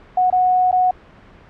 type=tone with dropouts; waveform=sine; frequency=734 Hz; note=F#5; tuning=14 cents flat; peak=-12 dBFS; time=0.17-0.91 s; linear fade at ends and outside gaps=5 ms; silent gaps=0.302-0.325 / 0.713-0.726 s; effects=pink hiss -45 dBFS RMS until 1.49 s + low-pass 2000 Hz 12 dB/octave